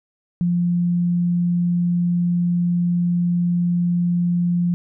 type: tone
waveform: sine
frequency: 174.61 Hz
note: F3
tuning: in tune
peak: -16 dBFS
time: 0.41-4.74 s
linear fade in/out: 0 ms
effects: none